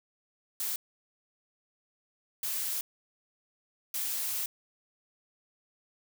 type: noise bursts at uneven times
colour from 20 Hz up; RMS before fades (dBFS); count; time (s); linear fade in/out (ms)
blue; -33; 3; 0.6-0.76 / 2.43-2.81 / 3.94-4.46; 2
effects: none